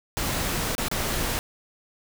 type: noise with dropouts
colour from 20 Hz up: pink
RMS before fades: -27 dBFS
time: 0.17-1.39 s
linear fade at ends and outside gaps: 0 ms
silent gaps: 0.751-0.781 / 0.884-0.914 s
effects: none